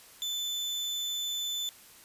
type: tone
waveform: 35% pulse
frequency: 3513 Hz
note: A7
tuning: 3 cents flat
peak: -29 dBFS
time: 0.22-1.69 s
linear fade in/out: 0 ms
effects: white hiss -54 dBFS RMS until 2.04 s + resampled to 32000 Hz